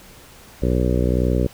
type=harmonic tone; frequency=61.74 Hz; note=B1; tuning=in tune; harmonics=1 / 2 / 3 / 4 / 5 / 6 / 7 / 8 / 9; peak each=-20 / -23 / -25 / -26 / -27 / -28 / -28 / -29 / -30 dBFS; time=0.62-1.47 s; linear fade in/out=5 ms; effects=pink hiss -45 dBFS RMS until 1.53 s